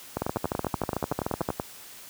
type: two click trains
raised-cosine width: 1 ms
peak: -12 / -13 dBFS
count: 18 / 16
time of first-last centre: 0.22-1.489 / 0.17-1.599 s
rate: 13.4 / 10.5 Hz
effects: white hiss -46 dBFS RMS until 2.09 s + high-pass 60 Hz 12 dB/octave